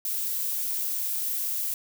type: noise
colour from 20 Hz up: violet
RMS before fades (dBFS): -29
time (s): 0.05-1.74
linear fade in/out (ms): 2
effects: none